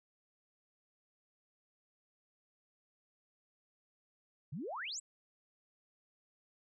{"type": "exponential sweep", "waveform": "sine", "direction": "up", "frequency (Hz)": [123.47, 8372], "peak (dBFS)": -39, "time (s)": [4.52, 5], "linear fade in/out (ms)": 10, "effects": []}